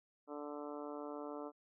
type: harmonic tone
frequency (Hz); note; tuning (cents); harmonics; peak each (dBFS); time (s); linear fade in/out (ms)
146.83; D3; 0; 2 / 3 / 4 / 5 / 6 / 7 / 8 / 9; -47 / -48 / -49 / -54 / -55 / -55 / -56 / -56; 0.27-1.52; 50
effects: none